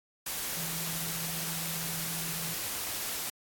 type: tone in noise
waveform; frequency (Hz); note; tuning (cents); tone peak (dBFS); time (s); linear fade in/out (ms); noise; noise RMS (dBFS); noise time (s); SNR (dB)
sine; 164.81; E3; 0; -40; 0.57-2.54; 5; white; -35; 0.26-3.3; -8
effects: AAC 64 kbps